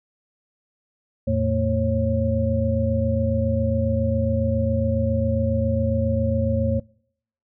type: tone cluster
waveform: sine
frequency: 83.7 / 111 / 226.9 / 545 Hz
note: E2 / A2 / A#3 / C#5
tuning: +27 / +16 / -47 / -29 cents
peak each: -24 dBFS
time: 1.27-6.8 s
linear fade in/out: 10 ms
effects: noise-tail reverb RT60 0.7 s tail -26 dB re dry